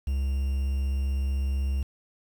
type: tone with quantisation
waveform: triangle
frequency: 67.9 Hz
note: C#2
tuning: 35 cents flat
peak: -22 dBFS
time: 0.07-1.83 s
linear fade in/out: 5 ms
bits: 8
effects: none